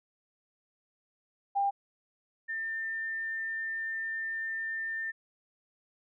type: tone pair in turn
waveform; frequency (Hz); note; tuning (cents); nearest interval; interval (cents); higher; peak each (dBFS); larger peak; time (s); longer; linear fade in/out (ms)
sine; 798 / 1798.2; G5 / A6; +31 / +37; octave + major second; 1406; second; -25 / -32; first; 1.55-1.71 / 2.48-5.12; second; 20
effects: none